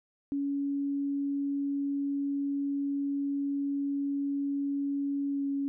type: tone with pitch glide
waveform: sine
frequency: 280.9 to 278.5 Hz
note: C#4 to C#4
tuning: +23 to +8 cents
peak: -28 dBFS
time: 0.32-5.68 s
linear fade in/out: 0 ms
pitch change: -15 cents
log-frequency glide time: 5.29-5.45 s
effects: none